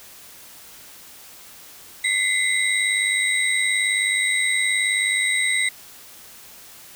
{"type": "tone cluster", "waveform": "sine", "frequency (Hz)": [2031, 2130, 3833, 8380], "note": ["B6", "C7", "A#7", "C9"], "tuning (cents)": [48, 30, 47, 2], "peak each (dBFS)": [-21, -25, -26, -26], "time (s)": [2.04, 5.69], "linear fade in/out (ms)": 5, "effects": ["white hiss -44 dBFS RMS until 6.95 s"]}